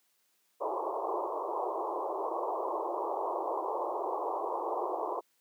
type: band-pass noise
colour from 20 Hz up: white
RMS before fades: -34 dBFS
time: 0.6-5.21 s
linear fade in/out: 20 ms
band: 330 to 1100 Hz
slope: 96 dB/octave
effects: white hiss -73 dBFS RMS until 5.4 s + high-pass 200 Hz 12 dB/octave